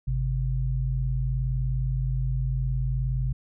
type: tone pair together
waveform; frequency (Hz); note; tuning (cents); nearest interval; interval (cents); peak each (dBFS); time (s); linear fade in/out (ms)
sine; 50.91 / 130.3; G#1 / C3; -34 / -7; octave + major third; 1627; -26; 0.07-3.33; 10
effects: none